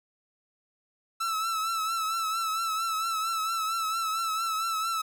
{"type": "tone with vibrato", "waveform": "45% pulse", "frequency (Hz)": 1318.5, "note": "E6", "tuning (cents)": 0, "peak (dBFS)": -27, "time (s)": [1.2, 5.02], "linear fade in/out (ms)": 10, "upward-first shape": "triangle", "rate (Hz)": 4.4, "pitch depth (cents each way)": 56, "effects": []}